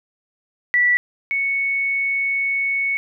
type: tone pair in turn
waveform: sine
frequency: 1958 / 2215 Hz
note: B6 / C#7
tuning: -15 / -2 cents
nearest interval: major second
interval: 213 cents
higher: second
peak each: -13 / -18 dBFS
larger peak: first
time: 0.74-0.97 / 1.31-2.97 s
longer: second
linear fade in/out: 0 ms
effects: none